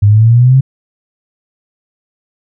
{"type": "exponential sweep", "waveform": "sine", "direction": "up", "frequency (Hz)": [100.2, 135.8], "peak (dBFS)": -3, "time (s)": [0.02, 0.61], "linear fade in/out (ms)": 10, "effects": []}